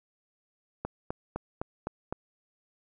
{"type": "click train", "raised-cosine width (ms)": 1, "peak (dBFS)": -18, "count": 6, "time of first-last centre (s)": [0.85, 2.126], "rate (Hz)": 3.92, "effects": []}